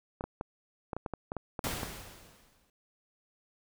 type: clicks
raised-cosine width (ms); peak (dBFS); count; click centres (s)
1; -21; 12; 0.209 / 0.24 / 0.411 / 0.932 / 0.966 / 1.062 / 1.137 / 1.319 / 1.367 / 1.592 / 1.669 / 1.832
type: noise with exponential decay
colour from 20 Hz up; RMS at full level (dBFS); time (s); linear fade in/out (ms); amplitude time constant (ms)
pink; -33; 1.64-2.7; 1; 230
effects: none